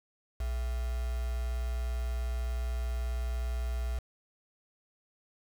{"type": "tone with quantisation", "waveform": "sine", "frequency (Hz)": 60.6, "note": "B1", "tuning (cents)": -32, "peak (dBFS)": -30, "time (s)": [0.4, 3.99], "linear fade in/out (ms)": 5, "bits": 7, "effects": []}